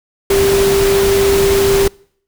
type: tone in noise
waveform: sine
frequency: 394.4 Hz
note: G4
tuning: 11 cents sharp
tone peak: -10 dBFS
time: 0.3-1.88 s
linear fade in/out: 5 ms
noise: pink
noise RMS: -18 dBFS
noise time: 0.3-1.88 s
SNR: +5 dB
effects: noise-tail reverb RT60 0.6 s tail -26 dB re dry